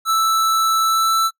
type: tone with pitch glide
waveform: square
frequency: 1318.5 to 1326.1 Hz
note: E6 to E6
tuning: 0 to +10 cents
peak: -15 dBFS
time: 0.05-1.31 s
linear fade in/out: 50 ms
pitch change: +10 cents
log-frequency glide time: 0.83-1.15 s
effects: noise-tail reverb RT60 0.1 s tail -23 dB re dry